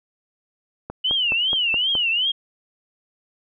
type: click train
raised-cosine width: 1 ms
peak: -16 dBFS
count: 6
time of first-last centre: 0.9-1.953 s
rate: 4.75 Hz
type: tone with vibrato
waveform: sine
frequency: 2942 Hz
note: F#7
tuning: 11 cents flat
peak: -18 dBFS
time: 1.04-2.32 s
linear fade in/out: 10 ms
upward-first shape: triangle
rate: 2.6 Hz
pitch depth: 200 cents each way
effects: none